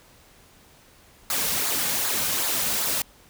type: noise with flanger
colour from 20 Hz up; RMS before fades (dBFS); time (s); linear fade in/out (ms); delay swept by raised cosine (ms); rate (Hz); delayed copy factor
white; -25; 1.3-3.02; 2; 0.34 to 3.04; 2.6; -0.5
effects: pink hiss -54 dBFS RMS until 3.29 s